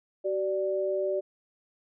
sine tone pair together, 380 / 587.3 Hz, F#4 / D5, +46 / 0 cents, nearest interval minor sixth, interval 754 cents, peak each -29 / -28 dBFS, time 0.24-1.21 s, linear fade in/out 20 ms, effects none

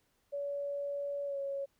sine tone with pitch glide, 568 to 554.4 Hz, C#5 to C#5, +42 to 0 cents, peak -34 dBFS, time 0.32-1.66 s, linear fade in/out 20 ms, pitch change -42 cents, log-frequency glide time 1.25-1.38 s, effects pink hiss -75 dBFS RMS until 1.79 s

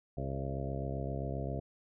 harmonic tone with a mistuned harmonic, 67.6 Hz, C#2, 43 cents flat, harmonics 1 / 2 / 3 / 4 / 5 / 6 / 7 / 8 / 9 / 10, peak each -40 / -38 / -45 / -45 / -48 / -45 / -48 / -46 / -48 / -45 dBFS, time 0.17-1.6 s, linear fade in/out 5 ms, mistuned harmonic 8, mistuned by +22 cents, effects none

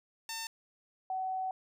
5% pulse / sine tone pair in turn, 900 / 753.5 Hz, A5 / F#5, +39 / +31 cents, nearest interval minor third, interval 308 cents, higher first, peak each -25 / -32 dBFS, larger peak first, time 0.29-0.47 / 1.1-1.51 s, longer second, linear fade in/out 2 ms, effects none

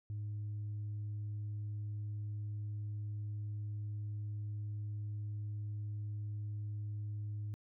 sine tone, 104.6 Hz, G#2, 13 cents sharp, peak -36 dBFS, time 0.1-7.54 s, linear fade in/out 0 ms, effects tanh soft clip ceiling -36 dBFS

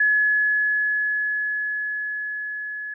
sine tone with level ramp, 1700 Hz, G#6, 40 cents sharp, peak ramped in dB -15 to -29 dBFS, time 0-2.94 s, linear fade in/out 5 ms, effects none

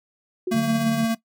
sine tone with exponential decay, 365.2 Hz, F#4, 23 cents flat, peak -21 dBFS, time 0.47-0.76 s, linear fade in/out 5 ms, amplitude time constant 63 ms
square tone with tremolo, 226.6 Hz, A#3, 49 cents flat, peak -20 dBFS, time 0.51-1.15 s, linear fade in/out 10 ms, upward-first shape sine, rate 17 Hz, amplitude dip 25%
triangle chord, D major, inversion none, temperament just, 146.83 / 183.54 / 220.2 Hz, D3 / F#3 / A3, 0 / -14 / +2 cents, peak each -25 / -31 / -27 dBFS, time 0.54-1.05 s, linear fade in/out 5 ms
effects noise-tail reverb RT60 0.1 s tail -17 dB re dry

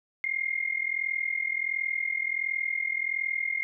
sine tone with amplitude modulation, 2125 Hz, C7, 26 cents sharp, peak -23 dBFS, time 0.24-3.63 s, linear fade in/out 0 ms, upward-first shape sine, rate 41.4 Hz, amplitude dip 85%, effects none

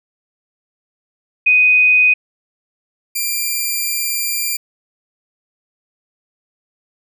sine / 5% pulse tone pair in turn, 2496 / 2377 Hz, D#7 / D7, +5 / +20 cents, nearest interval minor second, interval 85 cents, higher first, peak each -8 dBFS, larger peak neither, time 1.46-2.14 / 3.15-4.57 s, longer second, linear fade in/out 10 ms, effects none

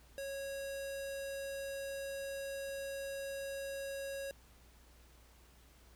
square tone with low-pass filter, 550 Hz, C#5, 14 cents flat, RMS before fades -42 dBFS, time 0.18-4.31 s, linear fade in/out 0 ms, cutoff 12000 Hz, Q 1.4, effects added 60 Hz sine -61 dBFS peak until 5.95 s + pink hiss -65 dBFS RMS until 5.95 s

